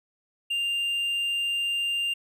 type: tone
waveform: triangle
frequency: 2794 Hz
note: F7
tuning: in tune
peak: -23 dBFS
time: 0.5-2.14 s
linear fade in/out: 10 ms
effects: none